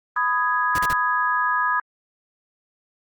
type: chord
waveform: sine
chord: G# minor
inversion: first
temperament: just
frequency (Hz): 996.7 / 1245.9 / 1661.2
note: B5 / D#6 / G#6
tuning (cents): +16 / +2 / 0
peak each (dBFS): -23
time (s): 0.16-1.8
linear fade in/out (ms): 5
type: noise bursts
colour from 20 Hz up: pink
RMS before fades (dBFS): -29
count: 3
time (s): 0.75-0.93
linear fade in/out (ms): 2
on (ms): 34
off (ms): 39
effects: Opus 24 kbps